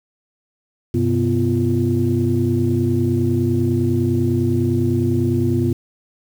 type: tone cluster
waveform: sine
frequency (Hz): 97.8 / 127.7 / 248.2 / 345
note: G2 / C3 / B3 / F4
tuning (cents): -4 / -42 / +9 / -21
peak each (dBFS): -20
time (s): 0.94-5.73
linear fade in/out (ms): 5
effects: tanh soft clip ceiling -6 dBFS + 7-bit